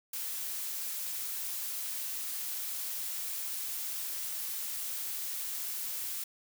blue noise, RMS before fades -37 dBFS, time 0.13-6.24 s, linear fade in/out 5 ms, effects none

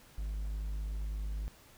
triangle tone, 51.8 Hz, G#1, 4 cents flat, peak -32 dBFS, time 0.18-1.48 s, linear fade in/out 0 ms, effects pink hiss -59 dBFS RMS until 1.77 s

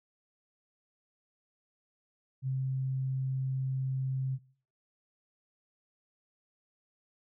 sine tone, 132.1 Hz, C3, 17 cents sharp, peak -29 dBFS, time 2.42-4.39 s, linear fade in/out 50 ms, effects noise-tail reverb RT60 0.5 s tail -22 dB re dry

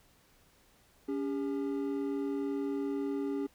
triangle tone pair together, 281.5 / 401.7 Hz, C#4 / G4, +27 / +42 cents, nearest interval tritone, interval 615 cents, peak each -31 / -34 dBFS, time 1.08-3.47 s, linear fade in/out 10 ms, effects pink hiss -65 dBFS RMS until 3.54 s

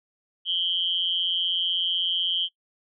sine tone with amplitude modulation, 3136 Hz, G7, in tune, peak -18 dBFS, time 0.45-2.49 s, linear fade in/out 50 ms, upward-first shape sine, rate 176 Hz, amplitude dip 95%, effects noise-tail reverb RT60 0.1 s tail -22 dB re dry

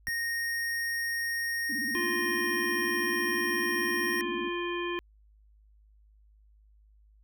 square tone, 1858 Hz, A#6, 6 cents flat, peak -30 dBFS, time 0.07-4.21 s, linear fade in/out 0 ms
click, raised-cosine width 5 ms, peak -33 dBFS, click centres 0.083 s
sine tone with vibrato, 260.1 Hz, C4, 10 cents flat, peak -36 dBFS, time 1.69-4.49 s, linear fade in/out 10 ms, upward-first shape square, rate 16 Hz, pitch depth 200 cents each way
harmonic tone, 349.2 Hz, F4, in tune, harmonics 1 / 3 / 5 / 7 / 9, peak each -32 / -37 / -39 / -40 / -42 dBFS, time 1.95-4.99 s, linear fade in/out 0 ms
effects added 52 Hz sine -57 dBFS peak until 7.23 s

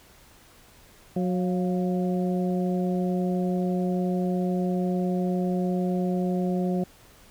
harmonic tone with a mistuned harmonic, 182.3 Hz, F#3, 25 cents flat, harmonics 1 / 2 / 3 / 4, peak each -24 / -30 / -34 / -36 dBFS, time 1.16-6.84 s, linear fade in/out 5 ms, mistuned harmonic 4, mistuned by -55 cents, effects pink hiss -54 dBFS RMS until 7.3 s

